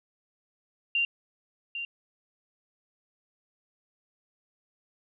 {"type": "tone with echo", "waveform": "sine", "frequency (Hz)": 2776, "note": "F7", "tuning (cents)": -11, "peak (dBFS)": -23, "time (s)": [0.95, 1.05], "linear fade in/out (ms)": 2, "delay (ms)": 800, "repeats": 1, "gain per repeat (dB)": -9, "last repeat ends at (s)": 1.85, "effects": []}